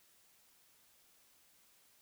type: silence
effects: white hiss -68 dBFS RMS until 2.01 s